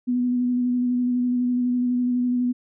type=tone with vibrato; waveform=sine; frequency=246.9 Hz; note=B3; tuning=in tune; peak=-19 dBFS; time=0.07-2.53 s; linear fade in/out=20 ms; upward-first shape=square; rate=12 Hz; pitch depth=14 cents each way; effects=none